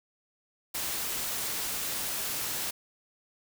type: noise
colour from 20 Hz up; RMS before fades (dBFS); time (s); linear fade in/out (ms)
white; -33; 0.74-2.71; 10
effects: none